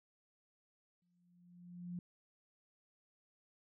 sine tone with exponential growth, 176.3 Hz, F3, 17 cents sharp, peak -39 dBFS, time 1.02-1.99 s, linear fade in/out 2 ms, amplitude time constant 210 ms, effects none

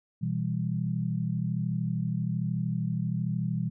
sine chord, E minor, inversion second, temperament just, 123.61 / 164.81 / 197.78 Hz, B2 / E3 / G3, +2 / 0 / +16 cents, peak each -31 / -30 / -33 dBFS, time 0.21-3.7 s, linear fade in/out 20 ms, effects none

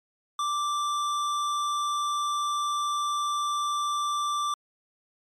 square tone, 1174.7 Hz, D6, in tune, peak -26 dBFS, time 0.39-4.54 s, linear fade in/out 2 ms, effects low-pass 8000 Hz 12 dB/octave + MP3 96 kbps

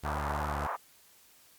sawtooth tone with vibrato, 73.42 Hz, D2, in tune, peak -30 dBFS, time 0.03-0.67 s, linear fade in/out 10 ms, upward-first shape sine, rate 3.2 Hz, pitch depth 29 cents each way
pink band-pass noise, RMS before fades -35 dBFS, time 0.04-0.77 s, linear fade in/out 20 ms, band 720 to 1300 Hz, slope 24 dB/octave
effects white hiss -60 dBFS RMS until 1.58 s + MP3 96 kbps

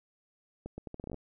accelerating click train, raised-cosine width 2 ms, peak -27 dBFS, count 11, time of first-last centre 0.66-1.144 s, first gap 120 ms, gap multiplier 0.77, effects none

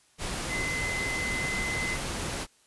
sine tone in noise, 2045 Hz, C7, 40 cents flat, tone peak -30 dBFS, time 0.48-1.98 s, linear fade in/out 50 ms, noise pink, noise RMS -33 dBFS, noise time 0.18-2.47 s, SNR 0 dB, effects white hiss -63 dBFS RMS until 2.66 s + resampled to 24000 Hz

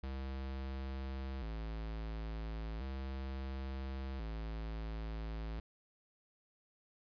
square tone with vibrato, 60.4 Hz, B1, 38 cents flat, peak -40 dBFS, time 0.03-5.6 s, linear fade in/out 5 ms, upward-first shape square, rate 0.36 Hz, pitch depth 170 cents each way, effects resampled to 11025 Hz

